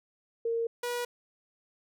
sine / sawtooth tone pair in turn, 461 / 484.3 Hz, A#4 / B4, -19 / -34 cents, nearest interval minor second, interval 85 cents, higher second, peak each -27 dBFS, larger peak neither, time 0.45-0.67 / 0.83-1.05 s, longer neither, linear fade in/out 5 ms, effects none

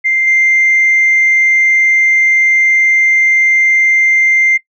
sine tone with level steps, 2093 Hz, C7, in tune, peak -9 / -6 dBFS, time 0.04-4.58 s, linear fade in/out 20 ms, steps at 0.27 s, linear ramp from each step 5 ms, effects noise-tail reverb RT60 0.1 s tail -18 dB re dry + tanh soft clip ceiling -3 dBFS

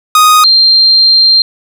45% pulse / sine tone pair in turn, 1244.5 / 4174 Hz, D#6 / C8, 0 / -5 cents, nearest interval octave + major sixth, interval 2095 cents, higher second, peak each -3 dBFS, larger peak neither, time 0.15-0.44 / 0.44-1.42 s, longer second, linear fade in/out 2 ms, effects none

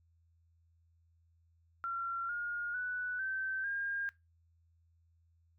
sine tone with pitch steps, 1368 / 1425.3 / 1484.9 / 1547.1 / 1611.9 Hz, F6 / F6 / F#6 / G6 / G6, -36 / +35 / +6 / -23 / +48 cents, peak -34 dBFS, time 1.84-4.09 s, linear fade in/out 0 ms, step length 450 ms, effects noise-tail reverb RT60 0.2 s tail -19 dB re dry + added 83 Hz sine -67 dBFS peak until 5.58 s

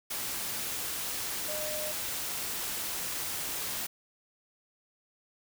sine tone in noise, 611 Hz, D#5, 32 cents flat, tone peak -37 dBFS, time 1.48-1.92 s, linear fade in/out 10 ms, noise white, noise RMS -35 dBFS, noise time 0.1-3.87 s, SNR -5 dB, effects none

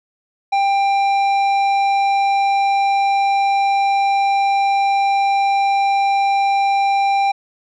sine tone with tanh clipping, 792 Hz, G5, 18 cents sharp, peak -15 dBFS, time 0.52-7.32 s, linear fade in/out 10 ms, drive 11 dB, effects none

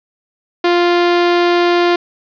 sawtooth tone, 349.2 Hz, F4, in tune, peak -6 dBFS, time 0.64-1.96 s, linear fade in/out 5 ms, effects resampled to 11025 Hz + 7-bit

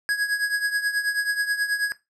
square tone with tremolo, 1661.2 Hz, G#6, in tune, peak -19 dBFS, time 0.09-1.92 s, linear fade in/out 0 ms, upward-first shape triangle, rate 9.3 Hz, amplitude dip 75%, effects noise-tail reverb RT60 0.2 s tail -17 dB re dry + low-pass 11000 Hz 12 dB/octave

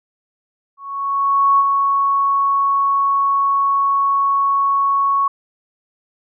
sine tone with ADSR envelope, 1108.7 Hz, C#6, in tune, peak -9 dBFS, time 0.77-5.28 s, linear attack 820 ms, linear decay 39 ms, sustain -4 dB, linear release 5 ms, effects none

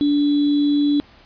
sine tone with sample-and-hold, 290.3 Hz, D4, 20 cents flat, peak -14 dBFS, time 0.01-1 s, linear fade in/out 0 ms, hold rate 3675 Hz, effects pink hiss -49 dBFS RMS until 1.25 s + resampled to 11025 Hz

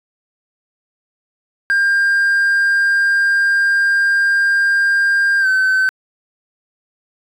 triangle tone with pitch glide, 1600 to 1530.4 Hz, G6 to G6, +35 to -42 cents, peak -9 dBFS, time 1.7-5.89 s, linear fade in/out 0 ms, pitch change -77 cents, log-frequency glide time 5.4-5.47 s, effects tanh soft clip ceiling -5 dBFS

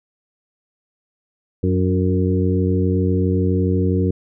harmonic tone with a mistuned harmonic, 92.2 Hz, F#2, 6 cents flat, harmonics 1 / 2 / 3 / 4 / 5, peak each -18 / -21 / -23 / -24 / -25 dBFS, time 1.63-4.11 s, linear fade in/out 5 ms, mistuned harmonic 3, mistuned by +30 cents, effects none

